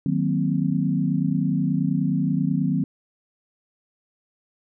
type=chord; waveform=sine; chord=C half-diminished seventh; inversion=first; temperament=equal with one note detuned; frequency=154.85 / 185 / 233.1 / 261.6 Hz; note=Eb3 / Gb3 / Bb3 / C4; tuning=-8 / 0 / 0 / 0 cents; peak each=-24 / -24 / -28 / -25 dBFS; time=0.06-2.84 s; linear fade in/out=2 ms; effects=none